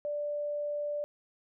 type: tone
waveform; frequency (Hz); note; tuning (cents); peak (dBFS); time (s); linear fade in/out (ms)
sine; 587.3; D5; 0; -31; 0.05-1.04; 0
effects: none